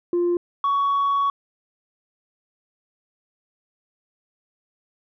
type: tone pair in turn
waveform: sine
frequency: 349.2 / 1120.2 Hz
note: F4 / C#6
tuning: 0 / +18 cents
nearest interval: octave + minor sixth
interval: 2018 cents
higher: second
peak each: -16 dBFS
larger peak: neither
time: 0.13-0.37 / 0.64-1.3 s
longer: second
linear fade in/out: 2 ms
effects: tanh soft clip ceiling -16 dBFS